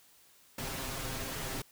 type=noise with comb filter; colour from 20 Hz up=pink; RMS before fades=-38 dBFS; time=0.58-1.62 s; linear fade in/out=5 ms; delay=7.5 ms; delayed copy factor=+0.65; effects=white hiss -62 dBFS RMS until 1.71 s